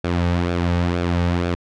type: tone with flanger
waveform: sawtooth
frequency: 87.1 Hz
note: F2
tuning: 4 cents flat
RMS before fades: -20 dBFS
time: 0.04-1.55 s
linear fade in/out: 5 ms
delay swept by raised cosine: 0.99 to 2.99 ms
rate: 2.1 Hz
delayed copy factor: -0.55
effects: low-pass 4000 Hz 12 dB/octave